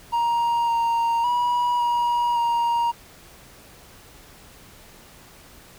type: tone with pitch steps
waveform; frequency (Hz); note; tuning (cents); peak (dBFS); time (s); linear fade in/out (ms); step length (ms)
triangle; 939 / 929 / 969 / 956 / 940; A#5 / A#5 / B5 / A#5 / A#5; +12 / -6 / -33 / +43 / +14; -17; 0.12-2.92; 20; 560
effects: pink hiss -48 dBFS RMS until 5.78 s